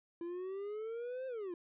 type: exponential two-way sweep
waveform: triangle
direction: up then down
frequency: 336.7 to 530 to 336.7 Hz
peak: -37 dBFS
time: 0.21-1.54 s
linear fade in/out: 2 ms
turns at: 1.27 s
effects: resampled to 8000 Hz